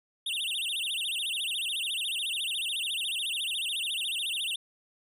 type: tone with vibrato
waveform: square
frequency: 3172 Hz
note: G7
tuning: 20 cents sharp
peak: -30 dBFS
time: 0.26-4.56 s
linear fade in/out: 5 ms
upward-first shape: sine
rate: 14 Hz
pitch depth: 290 cents each way
effects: resampled to 32000 Hz